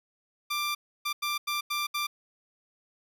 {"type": "tone bursts at uneven times", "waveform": "15% pulse", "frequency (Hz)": 1183, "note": "D6", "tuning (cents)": 12, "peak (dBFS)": -22, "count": 6, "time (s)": [[0.5, 0.75], [1.05, 1.13], [1.22, 1.38], [1.47, 1.61], [1.7, 1.87], [1.94, 2.07]], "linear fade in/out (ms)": 10, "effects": []}